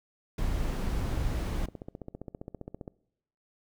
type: noise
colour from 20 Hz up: brown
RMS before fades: -30 dBFS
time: 0.38-1.66 s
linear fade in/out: 5 ms
type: click train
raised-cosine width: 2 ms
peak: -26 dBFS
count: 20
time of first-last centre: 1.62-2.878 s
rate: 15.1 Hz
effects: noise-tail reverb RT60 0.8 s tail -23 dB re dry